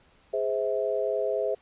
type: chord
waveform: sine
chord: Ab augmented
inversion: none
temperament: just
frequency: 415.3 / 519.1 / 648.9 Hz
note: Ab4 / C5 / E5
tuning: 0 / -14 / -27 cents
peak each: -29 dBFS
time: 0.33-1.55 s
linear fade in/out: 10 ms
effects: pink hiss -61 dBFS RMS until 1.61 s + resampled to 8000 Hz